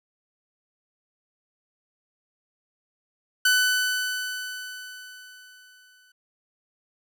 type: tone with exponential decay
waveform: sawtooth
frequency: 1500 Hz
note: F#6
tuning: 23 cents sharp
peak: -13 dBFS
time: 3.45-6.12 s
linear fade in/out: 5 ms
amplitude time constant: 580 ms
effects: none